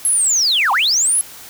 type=linear two-way sweep; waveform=sine; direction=down then up; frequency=11175 to 740 to 11175 Hz; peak=-11 dBFS; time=0.05-1.21 s; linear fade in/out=0 ms; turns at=0.72 s; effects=tanh soft clip ceiling -9 dBFS + white hiss -37 dBFS RMS until 1.49 s